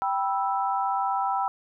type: chord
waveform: sine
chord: E minor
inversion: first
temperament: equal with one note detuned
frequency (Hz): 784 / 980.4 / 1318.5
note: G5 / B5 / E6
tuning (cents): 0 / -13 / 0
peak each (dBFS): -26 / -28 / -30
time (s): 0.02-1.48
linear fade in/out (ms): 0
effects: none